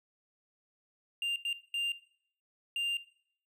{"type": "tone bursts at uneven times", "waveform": "triangle", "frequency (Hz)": 2794, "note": "F7", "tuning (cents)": 0, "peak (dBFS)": -29, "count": 4, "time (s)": [[1.22, 1.36], [1.45, 1.53], [1.74, 1.92], [2.76, 2.97]], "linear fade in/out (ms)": 2, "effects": ["noise-tail reverb RT60 0.6 s tail -17 dB re dry"]}